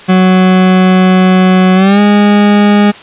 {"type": "tone with pitch glide", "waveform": "40% pulse", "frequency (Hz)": [185.5, 205.8], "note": ["F#3", "G#3"], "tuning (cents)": [5, -16], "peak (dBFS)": -3, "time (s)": [0.08, 2.92], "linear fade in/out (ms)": 20, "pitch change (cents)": 179, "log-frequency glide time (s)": [1.75, 2], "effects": ["white hiss -31 dBFS RMS until 3.02 s", "resampled to 8000 Hz"]}